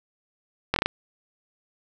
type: slowing click train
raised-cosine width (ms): 0.3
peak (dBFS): -5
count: 5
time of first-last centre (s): 0.74-0.86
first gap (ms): 22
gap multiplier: 1.21
effects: none